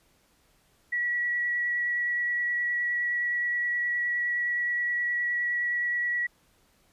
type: tone with vibrato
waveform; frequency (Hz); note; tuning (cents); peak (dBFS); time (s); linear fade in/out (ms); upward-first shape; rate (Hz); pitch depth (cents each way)
sine; 1932; B6; -39; -25; 0.92-6.27; 10; sine; 9.6; 9
effects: pink hiss -65 dBFS RMS until 6.92 s + resampled to 32000 Hz